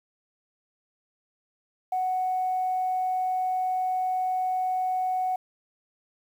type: tone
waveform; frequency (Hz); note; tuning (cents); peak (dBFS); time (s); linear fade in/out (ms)
sine; 742; F#5; +5; -23; 1.92-5.36; 5
effects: tanh soft clip ceiling -19 dBFS + 9-bit